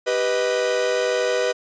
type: chord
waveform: 45% pulse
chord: G augmented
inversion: none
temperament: equal with one note detuned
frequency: 392 / 493.9 / 625.9 Hz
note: G4 / B4 / D#5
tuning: 0 / 0 / +10 cents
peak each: -27 / -21 / -25 dBFS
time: 0.06-1.53 s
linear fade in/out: 20 ms
effects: resampled to 16000 Hz